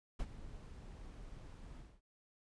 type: noise with ADSR envelope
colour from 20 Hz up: brown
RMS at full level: -37 dBFS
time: 0.19-2.01 s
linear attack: 10 ms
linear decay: 51 ms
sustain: -14 dB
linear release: 240 ms
effects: resampled to 22050 Hz